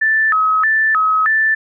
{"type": "tone with vibrato", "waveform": "sine", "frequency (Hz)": 1500, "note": "F#6", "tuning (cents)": 23, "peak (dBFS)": -11, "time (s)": [0.01, 1.55], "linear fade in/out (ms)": 10, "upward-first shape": "square", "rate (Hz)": 1.6, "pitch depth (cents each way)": 280, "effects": []}